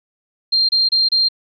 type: tone bursts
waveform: sine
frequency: 4186 Hz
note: C8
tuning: in tune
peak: -12 dBFS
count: 4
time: 0.52-1.287 s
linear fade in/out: 10 ms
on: 170 ms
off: 29 ms
effects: none